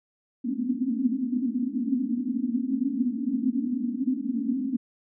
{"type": "band-pass noise", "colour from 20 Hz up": "white", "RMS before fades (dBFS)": -27, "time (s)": [0.44, 4.77], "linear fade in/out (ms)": 10, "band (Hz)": [230, 270], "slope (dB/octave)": 96, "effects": []}